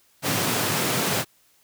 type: high-pass noise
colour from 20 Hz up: pink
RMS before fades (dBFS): -24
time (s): 0.22-1.25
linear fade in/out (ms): 50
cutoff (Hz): 100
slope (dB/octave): 96
effects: white hiss -61 dBFS RMS until 1.63 s